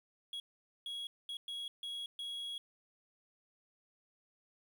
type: tone bursts at uneven times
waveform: triangle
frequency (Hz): 3322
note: G#7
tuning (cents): 0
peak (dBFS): -38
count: 6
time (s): 0.33-0.4 / 0.86-1.07 / 1.29-1.37 / 1.48-1.68 / 1.83-2.06 / 2.19-2.58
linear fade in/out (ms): 2
effects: 11-bit